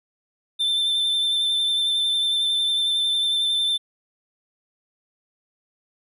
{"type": "tone with vibrato", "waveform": "triangle", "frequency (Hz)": 3554, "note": "A7", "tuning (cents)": 17, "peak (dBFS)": -18, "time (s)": [0.59, 3.78], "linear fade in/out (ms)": 20, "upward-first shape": "sine", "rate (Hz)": 11, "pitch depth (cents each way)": 18, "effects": []}